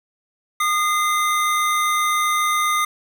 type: tone pair together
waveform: square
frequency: 1223.9 / 2069 Hz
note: D#6 / C7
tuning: -29 / -20 cents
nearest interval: major sixth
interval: 909 cents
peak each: -19 / -24 dBFS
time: 0.6-2.85 s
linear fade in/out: 5 ms
effects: none